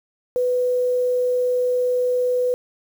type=tone with quantisation; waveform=sine; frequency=497.5 Hz; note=B4; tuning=13 cents sharp; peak=-17 dBFS; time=0.36-2.54 s; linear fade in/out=0 ms; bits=7; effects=none